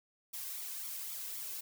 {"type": "noise with flanger", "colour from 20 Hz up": "blue", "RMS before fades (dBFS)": -42, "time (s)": [0.33, 1.61], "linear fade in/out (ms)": 10, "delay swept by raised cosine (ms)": [0.87, 1.97], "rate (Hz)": 3.8, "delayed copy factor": 0.65, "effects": []}